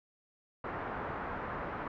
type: low-pass noise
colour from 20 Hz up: white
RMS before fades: -39 dBFS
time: 0.64-1.88 s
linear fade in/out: 5 ms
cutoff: 1500 Hz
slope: 24 dB/octave
effects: none